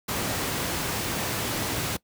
pink noise, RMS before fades -28 dBFS, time 0.08-1.97 s, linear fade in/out 10 ms, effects noise-tail reverb RT60 0.1 s tail -21 dB re dry + high-pass 80 Hz 12 dB/octave

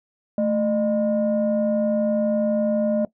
sine tone pair together, 220 / 608 Hz, A3 / D#5, 0 / -40 cents, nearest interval octave + tritone, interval 1760 cents, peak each -20 dBFS, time 0.38-3.05 s, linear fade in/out 2 ms, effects noise-tail reverb RT60 0.1 s tail -19 dB re dry + tanh soft clip ceiling -13 dBFS

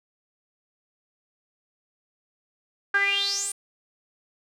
sawtooth tone with band-pass filter sweep, 398.4 Hz, G4, 28 cents sharp, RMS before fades -25 dBFS, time 2.94-3.52 s, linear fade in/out 5 ms, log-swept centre 1500 to 9600 Hz, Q 9.8, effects none

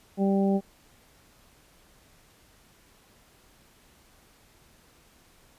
harmonic tone, 196 Hz, G3, in tune, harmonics 1 / 2 / 3 / 4, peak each -22 / -28 / -32 / -34 dBFS, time 0.17-0.61 s, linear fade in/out 50 ms, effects pink hiss -59 dBFS RMS until 5.58 s + resampled to 32000 Hz

